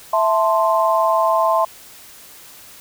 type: chord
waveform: sine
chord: A minor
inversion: second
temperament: equal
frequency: 659.3 / 880 / 1046.5 Hz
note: E5 / A5 / C6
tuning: 0 / 0 / 0 cents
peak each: -17 / -20 / -17 dBFS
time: 0.13-1.65 s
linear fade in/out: 5 ms
effects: white hiss -42 dBFS RMS until 2.8 s